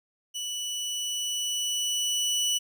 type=tone with level ramp; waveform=25% pulse; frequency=2960 Hz; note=F#7; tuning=in tune; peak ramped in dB=-28 to -20 dBFS; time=0.34-2.59 s; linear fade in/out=20 ms; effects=none